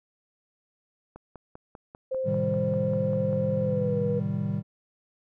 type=click train; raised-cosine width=1 ms; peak=-29 dBFS; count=12; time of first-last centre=1.16-3.33 s; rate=5.07 Hz
type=tone with pitch glide; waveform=sine; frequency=523.3 to 482.6 Hz; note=C5 to B4; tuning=0 to -40 cents; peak=-26 dBFS; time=2.11-4.2 s; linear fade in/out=10 ms; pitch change=-140 cents; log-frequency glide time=3.58-3.99 s
type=chord; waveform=triangle; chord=A half-diminished seventh; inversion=none; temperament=equal; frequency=110 / 130.81 / 155.56 / 196 Hz; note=A2 / C3 / Eb3 / G3; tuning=0 / 0 / 0 / 0 cents; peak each=-30 / -33 / -29 / -28 dBFS; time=2.24-4.63 s; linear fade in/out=50 ms
effects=none